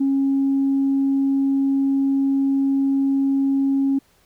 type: tone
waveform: sine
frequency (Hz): 273.3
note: C#4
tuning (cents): -24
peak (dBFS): -15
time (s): 0-3.99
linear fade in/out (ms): 10
effects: tanh soft clip ceiling -12 dBFS + pink hiss -59 dBFS RMS until 4.25 s